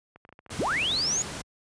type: clicks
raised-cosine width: 0.5 ms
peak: -33 dBFS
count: 11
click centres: 0.16 / 0.251 / 0.291 / 0.326 / 0.391 / 0.463 / 0.495 / 0.53 / 0.59 / 0.653 / 0.708 s
type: noise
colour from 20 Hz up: pink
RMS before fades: -36 dBFS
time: 0.5-1.42 s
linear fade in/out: 10 ms
type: linear sweep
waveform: sine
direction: up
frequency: 120 to 6940 Hz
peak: -24 dBFS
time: 0.59-1.22 s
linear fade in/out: 0 ms
effects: high-pass 60 Hz 12 dB/octave + resampled to 22050 Hz